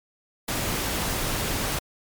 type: noise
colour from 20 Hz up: pink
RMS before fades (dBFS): -27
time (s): 0.48-1.79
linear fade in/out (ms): 5
effects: MP3 96 kbps